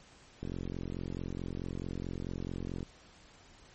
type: click train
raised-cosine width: 3 ms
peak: -25 dBFS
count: 108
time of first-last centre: 0.43-2.829 s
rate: 44.6 Hz
effects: pink hiss -58 dBFS RMS until 3.74 s + MP3 32 kbps